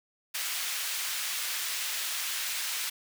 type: high-pass noise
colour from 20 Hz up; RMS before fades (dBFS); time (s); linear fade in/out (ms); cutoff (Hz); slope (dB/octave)
pink; -33; 0.34-2.9; 10; 2000; 12
effects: none